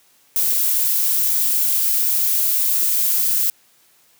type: noise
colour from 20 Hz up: violet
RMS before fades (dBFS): -18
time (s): 0.36-3.5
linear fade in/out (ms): 0
effects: white hiss -56 dBFS RMS until 4.19 s + high-pass 100 Hz 12 dB/octave